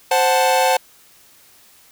45% pulse chord, F# diminished, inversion second, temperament equal, 523.3 / 740 / 880 Hz, C5 / F#5 / A5, 0 / 0 / 0 cents, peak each -18 dBFS, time 0.11-0.77 s, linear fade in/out 5 ms, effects white hiss -50 dBFS RMS until 1.91 s

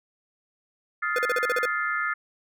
sine chord, F dominant seventh, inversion third, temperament just, 1257.2 / 1396.9 / 1746.1 / 2095 Hz, Eb6 / F6 / A6 / C7, +18 / 0 / -14 / +2 cents, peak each -30 / -29 / -29 / -33 dBFS, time 1.02-2.14 s, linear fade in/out 10 ms
square tone bursts, 493.9 Hz, B4, in tune, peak -24 dBFS, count 8, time 1.16-1.655 s, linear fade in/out 2 ms, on 26 ms, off 41 ms
effects none

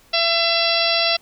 harmonic tone, 673 Hz, E5, 36 cents sharp, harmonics 1 / 2 / 3 / 4 / 5 / 6 / 7 / 8, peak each -22 / -28 / -28 / -23 / -24 / -24 / -23 / -26 dBFS, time 0.13-1.17 s, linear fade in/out 10 ms, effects pink hiss -53 dBFS RMS until 1.21 s

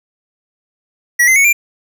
square tone with pitch steps, 1929 / 2067 / 2216 / 2375 Hz, B6 / C7 / C#7 / D7, -41 / -22 / -1 / +19 cents, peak -8 dBFS, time 1.19-1.53 s, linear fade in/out 10 ms, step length 85 ms, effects 8-bit

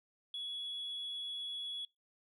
sine tone, 3373 Hz, G#7, 26 cents sharp, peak -37 dBFS, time 0.34-1.85 s, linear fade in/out 2 ms, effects noise-tail reverb RT60 0.2 s tail -26 dB re dry + tanh soft clip ceiling -36 dBFS

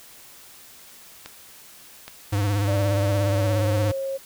clicks, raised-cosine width 0.2 ms, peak -19 dBFS, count 2, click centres 1.26 / 2.08 s
square tone with vibrato, 101.5 Hz, G#2, 39 cents flat, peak -21 dBFS, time 2.32-3.92 s, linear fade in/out 10 ms, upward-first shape triangle, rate 17 Hz, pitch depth 75 cents each way
sine tone with pitch glide, 590 to 541 Hz, D5 to C#5, +8 to -42 cents, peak -25 dBFS, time 2.67-4.18 s, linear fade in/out 20 ms, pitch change -150 cents, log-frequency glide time 3.26-3.71 s
effects white hiss -47 dBFS RMS until 4.25 s

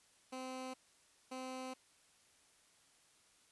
15% pulse tone bursts at uneven times, 258.5 Hz, C4, 21 cents flat, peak -37 dBFS, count 2, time 0.32-0.74 / 1.31-1.74 s, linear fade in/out 10 ms, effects white hiss -69 dBFS RMS until 3.51 s + resampled to 24000 Hz

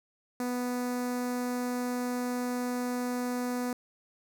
sawtooth tone with notch filter, 246.9 Hz, B3, in tune, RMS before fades -32 dBFS, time 0.4-3.73 s, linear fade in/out 2 ms, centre 3100 Hz, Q 0.99, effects none

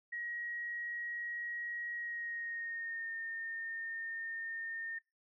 sine tone with pitch glide, 1898 to 1823.8 Hz, A#6 to A#6, +31 to -38 cents, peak -38 dBFS, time 0.12-4.99 s, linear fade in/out 10 ms, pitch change -69 cents, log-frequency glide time 1.95-3.13 s, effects noise-tail reverb RT60 0.3 s tail -26 dB re dry

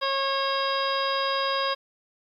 harmonic tone with a mistuned harmonic, 545 Hz, C#5, 29 cents flat, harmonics 1 / 2 / 3 / 4 / 5 / 6 / 7 / 9, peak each -29 / -27 / -33 / -40 / -38 / -34 / -34 / -34 dBFS, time 0.01-1.75 s, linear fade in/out 20 ms, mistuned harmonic 6, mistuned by -19 cents, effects 10-bit

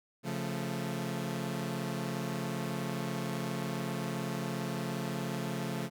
sawtooth chord, Db augmented, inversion none, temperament equal with one note detuned, 137.48 / 174.61 / 220 Hz, Db3 / F3 / A3, -14 / 0 / 0 cents, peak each -34 dBFS, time 0.23-5.9 s, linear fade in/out 50 ms, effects none

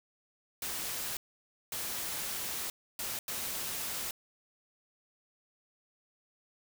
white noise bursts at uneven times, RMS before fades -37 dBFS, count 4, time 0.62-1.17 / 1.72-2.7 / 2.99-3.19 / 3.28-4.11 s, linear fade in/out 2 ms, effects none

